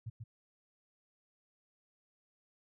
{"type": "tone with echo", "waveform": "sine", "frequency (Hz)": 113.5, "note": "A#2", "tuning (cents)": -46, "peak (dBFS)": -38, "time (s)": [0.06, 0.1], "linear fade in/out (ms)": 10, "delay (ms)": 140, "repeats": 1, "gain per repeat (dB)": -4, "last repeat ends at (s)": 0.24, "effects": []}